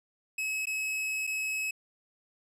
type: tone with dropouts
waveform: 45% pulse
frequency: 2571 Hz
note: E7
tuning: 44 cents flat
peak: -30 dBFS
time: 0.38-1.71 s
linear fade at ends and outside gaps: 5 ms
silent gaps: 0.656-0.669 / 1.269-1.273 s
effects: low-pass 12000 Hz 12 dB/octave